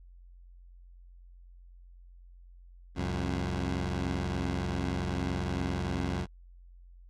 15% pulse tone pair together, 67.2 / 90.46 Hz, C2 / F#2, +47 / -39 cents, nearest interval perfect fourth, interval 514 cents, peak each -27 / -26 dBFS, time 2.95-6.27 s, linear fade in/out 50 ms, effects added 44 Hz sine -50 dBFS peak until 7.09 s + low-pass 6000 Hz 12 dB/octave

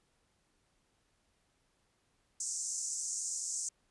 white band-pass noise, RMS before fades -38 dBFS, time 2.4-3.69 s, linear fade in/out 5 ms, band 6100 to 8000 Hz, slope 48 dB/octave, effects pink hiss -75 dBFS RMS until 3.9 s + resampled to 24000 Hz

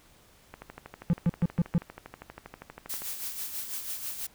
click train, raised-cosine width 0.5 ms, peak -26 dBFS, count 32, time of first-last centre 0.54-3.02 s, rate 12.5 Hz
triangle tone bursts, 171.3 Hz, F3, 33 cents flat, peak -18 dBFS, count 5, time 1.1-1.78 s, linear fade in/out 0 ms, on 32 ms, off 130 ms
blue noise with tremolo, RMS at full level -34 dBFS, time 2.89-4.27 s, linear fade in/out 10 ms, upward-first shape sine, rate 6.1 Hz, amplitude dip 55%
effects pink hiss -59 dBFS RMS until 4.34 s

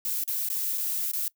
violet noise with dropouts, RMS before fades -29 dBFS, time 0.05-1.28 s, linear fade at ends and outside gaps 1 ms, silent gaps 0.238-0.277 / 0.488-0.5 / 0.776-0.78 / 1.115-1.134 s, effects noise-tail reverb RT60 0.1 s tail -22 dB re dry

